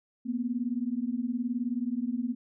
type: beating tone pair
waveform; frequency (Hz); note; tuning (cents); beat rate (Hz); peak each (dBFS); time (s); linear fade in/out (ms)
sine; 233.1 / 252.1; A#3 / B3; 0 / +36; 19; -31; 0.25-2.35; 20
effects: none